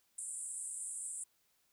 pink band-pass noise, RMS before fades -43 dBFS, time 0.18-1.24 s, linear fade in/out 5 ms, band 7800 to 9900 Hz, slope 96 dB/octave, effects white hiss -75 dBFS RMS until 1.72 s

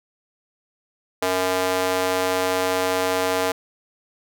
square tone with high-pass filter, 92.5 Hz, F#2, in tune, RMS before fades -22 dBFS, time 1.22-3.52 s, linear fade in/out 5 ms, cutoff 520 Hz, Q 1.4, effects none

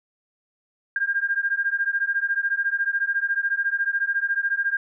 sine beating tone pair, 1600 / 1614 Hz, G6 / G#6, +35 / -50 cents, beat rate 14 Hz, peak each -24 dBFS, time 0.96-4.77 s, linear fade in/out 2 ms, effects none

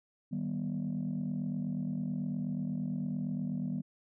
sine chord, Eb augmented, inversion none, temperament just, 155.56 / 194.45 / 243.1 Hz, Eb3 / G3 / B3, 0 / -14 / -27 cents, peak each -36 / -35 / -35 dBFS, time 0.31-3.82 s, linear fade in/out 20 ms, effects tanh soft clip ceiling -27 dBFS

